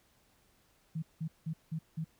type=tone bursts; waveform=sine; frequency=160 Hz; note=D#3; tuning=49 cents sharp; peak=-33 dBFS; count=5; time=0.95-2.045 s; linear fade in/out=10 ms; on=75 ms; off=180 ms; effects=pink hiss -69 dBFS RMS until 2.19 s